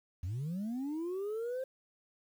sine linear sweep, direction up, 79.9 to 531 Hz, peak -32 dBFS, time 0.23-1.64 s, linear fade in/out 5 ms, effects tanh soft clip ceiling -33 dBFS + 10-bit

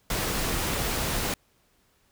pink noise, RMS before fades -28 dBFS, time 0.1-1.34 s, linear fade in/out 2 ms, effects pink hiss -66 dBFS RMS until 2.11 s

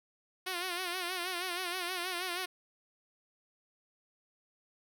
5% pulse tone with vibrato, 359.7 Hz, F#4, 49 cents flat, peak -23 dBFS, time 0.46-2.46 s, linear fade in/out 10 ms, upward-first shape sine, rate 6.3 Hz, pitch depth 79 cents each way, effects none

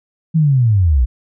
sine linear sweep, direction down, 165.5 to 55 Hz, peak -9 dBFS, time 0.34-1.06 s, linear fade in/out 20 ms, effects none

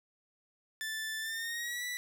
sawtooth tone with pitch glide, 1760 to 1964.2 Hz, A6 to B6, 0 to -10 cents, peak -32 dBFS, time 0.81-1.97 s, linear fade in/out 0 ms, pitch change +190 cents, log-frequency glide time 1.2-1.85 s, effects none

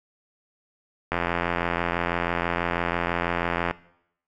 click train, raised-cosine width 0.5 ms, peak -9 dBFS, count 224, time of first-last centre 1.12-3.71 s, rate 86.1 Hz, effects noise-tail reverb RT60 0.7 s tail -18 dB re dry

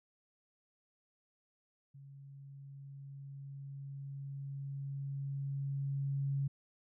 sine tone with level ramp, 138.59 Hz, C#3, in tune, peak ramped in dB -51 to -31 dBFS, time 1.94-6.48 s, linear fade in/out 10 ms, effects none

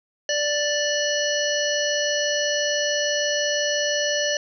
harmonic tone with a mistuned harmonic, 587.3 Hz, D5, in tune, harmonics 1 / 3 / 5 / 7 / 9 / 10, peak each -24 / -27 / -28 / -31 / -34 / -29 dBFS, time 0.29-4.37 s, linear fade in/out 2 ms, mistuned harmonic 7, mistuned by +86 cents, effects none

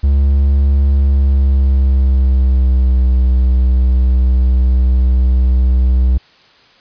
triangle tone with pitch glide, 69.3 to 63.18 Hz, C#2 to B1, 0 to +40 cents, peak -6 dBFS, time 0.03-6.18 s, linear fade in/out 10 ms, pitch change -160 cents, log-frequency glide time 0.9-3.06 s, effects white hiss -47 dBFS RMS until 6.8 s + resampled to 11025 Hz

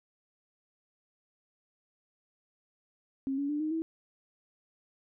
sine tone with pitch steps, 270 / 282.6 / 295.8 / 309.6 / 324.1 Hz, C#4 / C#4 / D4 / D#4 / E4, -45 / +34 / +13 / -9 / -29 cents, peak -29 dBFS, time 3.27-3.82 s, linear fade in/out 0 ms, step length 110 ms, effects none

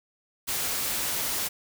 white noise, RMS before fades -29 dBFS, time 0.47-1.49 s, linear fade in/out 20 ms, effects none

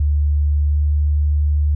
sine tone with pitch glide, 73.42 to 73.97 Hz, D2 to D2, 0 to +13 cents, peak -13 dBFS, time 0-1.75 s, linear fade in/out 5 ms, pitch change +13 cents, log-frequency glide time 0.69-0.78 s, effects none

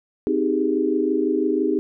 sine chord, Ab major seventh, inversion first, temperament just, 259.6 / 311.5 / 389.3 / 415.3 Hz, C4 / Eb4 / G4 / Ab4, -13 / +2 / -12 / 0 cents, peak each -25 / -22 / -23 / -25 dBFS, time 0.27-1.79 s, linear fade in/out 0 ms, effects none

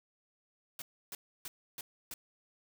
white noise bursts, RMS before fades -43 dBFS, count 5, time 0.79-2.14 s, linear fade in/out 2 ms, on 30 ms, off 300 ms, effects none

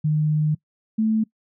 sine tone pair in turn, 152.7 / 219.3 Hz, D#3 / A3, -32 / -6 cents, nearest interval tritone, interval 626 cents, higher second, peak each -17 dBFS, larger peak neither, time 0.04-0.55 / 0.98-1.24 s, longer first, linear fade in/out 10 ms, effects noise-tail reverb RT60 0.1 s tail -22 dB re dry

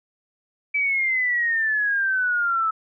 sine exponential sweep, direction down, 2311 to 1300 Hz, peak -19 dBFS, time 0.74-2.71 s, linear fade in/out 10 ms, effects none

